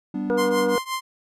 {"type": "chord", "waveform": "triangle", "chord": "G major", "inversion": "none", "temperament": "equal with one note detuned", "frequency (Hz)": [194.64, 246.9, 293.7], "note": ["G3", "B3", "D4"], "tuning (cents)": [-12, 0, 0], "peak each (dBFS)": -27, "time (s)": [0.14, 0.76], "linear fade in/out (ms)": 5}
{"type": "harmonic tone", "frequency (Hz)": 240, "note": "B3", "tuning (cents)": -49, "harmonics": [2, 3, 4, 5, 6], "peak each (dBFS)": [-20, -34, -34, -40, -32], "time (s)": [0.3, 0.78], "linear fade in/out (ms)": 0}
{"type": "tone with tremolo", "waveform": "sawtooth", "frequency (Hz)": 1046.5, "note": "C6", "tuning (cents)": 0, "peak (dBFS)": -19, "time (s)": [0.37, 1.01], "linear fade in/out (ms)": 20, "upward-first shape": "triangle", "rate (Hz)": 5.7, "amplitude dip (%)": 95}
{"effects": ["resampled to 32000 Hz"]}